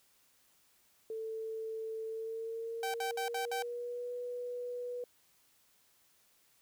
sine tone with pitch glide, 443.9 to 489.7 Hz, A4 to B4, +15 to -15 cents, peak -37 dBFS, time 1.1-5.04 s, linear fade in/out 2 ms, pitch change +170 cents, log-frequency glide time 2.06-4.13 s
sawtooth tone bursts, 774 Hz, G5, 22 cents flat, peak -31 dBFS, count 5, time 2.83-3.624 s, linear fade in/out 2 ms, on 110 ms, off 61 ms
effects white hiss -69 dBFS RMS until 6.61 s

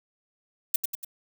violet noise with echo, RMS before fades -21 dBFS, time 0.74-0.76 s, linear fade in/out 5 ms, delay 96 ms, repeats 3, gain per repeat -5 dB, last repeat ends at 1.048 s, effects none

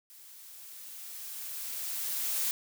blue noise with level ramp, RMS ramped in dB -53 to -30 dBFS, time 0.1-2.51 s, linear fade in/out 0 ms, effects none

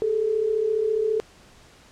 sine tone pair together, 405.3 / 440 Hz, G#4 / A4, -42 / 0 cents, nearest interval minor second, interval 142 cents, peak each -27 / -21 dBFS, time 0.02-1.2 s, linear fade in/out 0 ms, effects pink hiss -52 dBFS RMS until 1.91 s + low-pass 8000 Hz 12 dB/octave

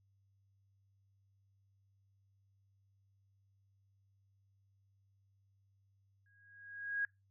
sine tone with exponential growth, 1643 Hz, G#6, 19 cents flat, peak -31 dBFS, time 6.26-7.05 s, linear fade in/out 2 ms, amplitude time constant 170 ms, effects noise-tail reverb RT60 0.2 s tail -23 dB re dry + added 98 Hz sine -70 dBFS peak until 7.3 s

